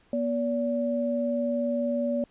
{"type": "tone pair together", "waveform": "sine", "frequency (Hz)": [241.3, 574], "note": ["B3", "D5"], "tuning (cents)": [-40, -40], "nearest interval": "octave + minor third", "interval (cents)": 1500, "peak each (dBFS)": -27, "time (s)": [0.13, 2.24], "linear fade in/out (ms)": 2, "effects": ["pink hiss -62 dBFS RMS until 2.3 s", "resampled to 8000 Hz"]}